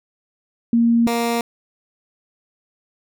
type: tone pair in turn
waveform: sine / 15% pulse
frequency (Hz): 233.1 / 234.3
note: A#3 / A#3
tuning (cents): 0 / +9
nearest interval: unison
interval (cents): 9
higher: second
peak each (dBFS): -12 / -12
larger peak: neither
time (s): 0.73-1.07 / 1.07-1.41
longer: neither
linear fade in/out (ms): 2
effects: none